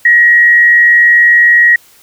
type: tone with frequency modulation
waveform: sine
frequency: 1900 Hz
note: A#6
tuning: 33 cents sharp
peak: -3 dBFS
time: 0.05-1.76 s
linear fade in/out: 5 ms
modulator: 127 Hz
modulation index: 0.28
effects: white hiss -44 dBFS RMS until 2.02 s